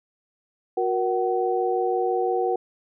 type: tone cluster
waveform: sine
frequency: 365.4 / 471.3 / 754 Hz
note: F#4 / A#4 / F#5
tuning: -22 / +19 / +32 cents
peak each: -25 dBFS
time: 0.77-2.56 s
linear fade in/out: 5 ms
effects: none